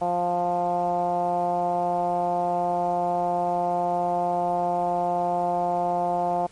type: tone with low-pass filter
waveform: 10% pulse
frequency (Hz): 175.7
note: F3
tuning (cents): +11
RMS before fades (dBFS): -24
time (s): 0.01-6.47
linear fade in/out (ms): 10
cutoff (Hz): 760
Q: 6
effects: pink hiss -53 dBFS RMS until 6.51 s + MP3 48 kbps